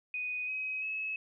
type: tone with pitch steps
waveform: sine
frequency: 2489 / 2534 / 2580 Hz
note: D#7 / D#7 / E7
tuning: 0 / +31 / -38 cents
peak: -33 dBFS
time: 0.14-1.16 s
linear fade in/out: 2 ms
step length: 340 ms
effects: none